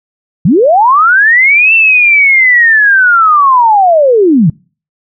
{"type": "linear two-way sweep", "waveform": "sine", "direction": "up then down", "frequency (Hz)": [136.5, 2697, 136.5], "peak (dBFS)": -3, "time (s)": [0.45, 4.5], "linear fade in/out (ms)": 5, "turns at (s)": 1.74, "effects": ["noise-tail reverb RT60 0.4 s tail -26 dB re dry"]}